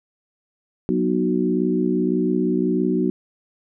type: harmonic tone with a mistuned harmonic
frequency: 61.74 Hz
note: B1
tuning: in tune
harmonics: 3 / 4 / 5 / 6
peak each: -23 / -23 / -23 / -23 dBFS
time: 0.89-3.1 s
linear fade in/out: 0 ms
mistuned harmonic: 4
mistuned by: -29 cents
effects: none